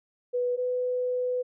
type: tone pair in turn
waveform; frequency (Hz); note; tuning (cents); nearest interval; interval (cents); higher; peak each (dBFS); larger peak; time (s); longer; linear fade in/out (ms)
sine; 492.2 / 499.1; B4 / B4; -6 / +18; unison; 24; second; -24 / -25; first; 0.33-0.57 / 0.57-1.43; second; 20
effects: none